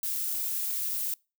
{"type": "noise", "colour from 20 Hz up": "violet", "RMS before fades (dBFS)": -31, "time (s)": [0.03, 1.14], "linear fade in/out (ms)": 2, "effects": ["noise-tail reverb RT60 0.3 s tail -26 dB re dry"]}